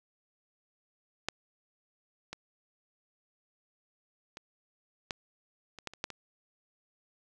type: clicks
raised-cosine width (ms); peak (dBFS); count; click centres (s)
0.2; -13 / -22 / -26 / -16 / -28 / -19 / -30 / -15 / -24; 9; 1.286 / 2.33 / 4.371 / 5.108 / 5.787 / 5.873 / 5.936 / 6.041 / 6.103
effects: none